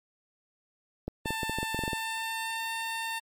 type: clicks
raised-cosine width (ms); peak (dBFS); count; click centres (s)
2; -19; 12; 1.08 / 1.258 / 1.306 / 1.432 / 1.496 / 1.586 / 1.63 / 1.746 / 1.791 / 1.837 / 1.879 / 1.932
type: tone with pitch glide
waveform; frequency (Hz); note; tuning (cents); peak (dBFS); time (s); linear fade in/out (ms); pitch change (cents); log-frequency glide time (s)
15% pulse; 890 to 904.5; A5 to A5; +20 to +48; -25; 1.25-3.2; 20; +28; 1.74-2.71
effects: MP3 64 kbps